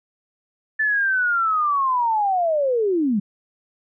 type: linear sweep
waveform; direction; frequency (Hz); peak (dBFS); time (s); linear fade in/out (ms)
sine; down; 1760 to 188.8; -17; 0.79-3.2; 10
effects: none